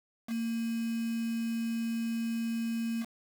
sine tone with quantisation, 229.2 Hz, A#3, 29 cents flat, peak -30 dBFS, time 0.27-3.06 s, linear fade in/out 50 ms, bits 7, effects none

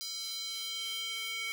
square tone with high-pass filter sweep, 448.4 Hz, A4, 33 cents sharp, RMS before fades -38 dBFS, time 0.01-1.52 s, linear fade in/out 0 ms, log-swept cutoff 4600 to 2400 Hz, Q 3.6, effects none

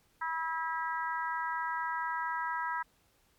harmonic tone, 324.3 Hz, E4, 28 cents flat, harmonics 3 / 4 / 5 / 6, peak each -34 / -38 / -38 / -42 dBFS, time 0.21-2.83 s, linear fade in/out 10 ms, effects pink hiss -69 dBFS RMS until 3.38 s + MP3 96 kbps

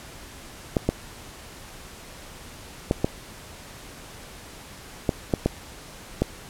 clicks, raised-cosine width 2 ms, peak -6 dBFS, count 8, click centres 0.768 / 0.89 / 2.911 / 3.045 / 5.092 / 5.338 / 5.46 / 6.22 s, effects pink hiss -43 dBFS RMS until 6.49 s + low-pass 12000 Hz 12 dB/octave

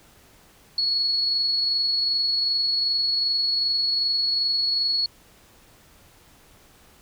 sine tone with amplitude modulation, 4365 Hz, C#8, 28 cents flat, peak -19 dBFS, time 0.78-5.06 s, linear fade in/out 2 ms, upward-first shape sine, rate 22.6 Hz, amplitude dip 25%, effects pink hiss -54 dBFS RMS until 7.01 s

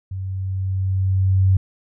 sine tone with level ramp, 95 Hz, F#2, 46 cents sharp, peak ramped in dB -25 to -11 dBFS, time 0.11-1.57 s, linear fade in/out 5 ms, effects none

